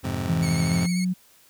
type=chord; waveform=25% pulse; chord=F minor; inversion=none; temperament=just; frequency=87.31 / 104.77 / 130.96 Hz; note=F2 / Ab2 / C3; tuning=0 / +16 / +2 cents; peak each=-27 dBFS; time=0.03-0.87 s; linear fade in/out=20 ms
type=tone with pitch glide; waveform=sine; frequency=164.8 to 182.86 Hz; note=E3 to F#3; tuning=0 to -20 cents; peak=-21 dBFS; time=0.28-1.14 s; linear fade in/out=20 ms; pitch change=+180 cents; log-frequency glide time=0.65-1.01 s
type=tone with vibrato; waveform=15% pulse; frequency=2203 Hz; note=C#7; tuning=11 cents flat; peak=-25 dBFS; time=0.42-1.05 s; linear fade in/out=10 ms; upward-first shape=triangle; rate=13 Hz; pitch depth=48 cents each way
effects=white hiss -56 dBFS RMS until 1.49 s